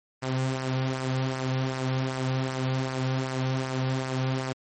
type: tone with flanger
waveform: sawtooth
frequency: 130.81 Hz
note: C3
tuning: in tune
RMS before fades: -28 dBFS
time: 0.22-4.53 s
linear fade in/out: 10 ms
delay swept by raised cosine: 0.27 to 3.17 ms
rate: 2.6 Hz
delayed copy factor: -0.5
effects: MP3 32 kbps